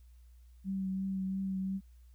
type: tone with vibrato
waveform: sine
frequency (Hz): 191.2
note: G3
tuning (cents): -43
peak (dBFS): -32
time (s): 0.64-1.81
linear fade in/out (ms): 50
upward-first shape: triangle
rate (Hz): 2.9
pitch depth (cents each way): 22
effects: added 60 Hz sine -54 dBFS peak until 2.14 s + white hiss -75 dBFS RMS until 2.14 s

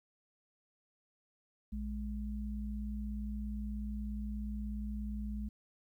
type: tone pair together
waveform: sine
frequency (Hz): 58.42 / 209.4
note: A#1 / G#3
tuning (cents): +4 / +15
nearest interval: octave + minor seventh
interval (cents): 2211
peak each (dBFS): -38 / -40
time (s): 1.72-5.49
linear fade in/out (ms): 10
effects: 12-bit

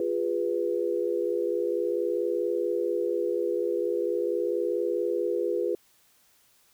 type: chord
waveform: sine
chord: F diminished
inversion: none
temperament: equal with one note detuned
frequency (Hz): 349.2 / 409.6 / 493.9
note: F4 / Ab4 / Cb5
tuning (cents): 0 / -24 / 0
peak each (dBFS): -29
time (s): 0-5.75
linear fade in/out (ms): 2
effects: white hiss -63 dBFS RMS until 6.73 s

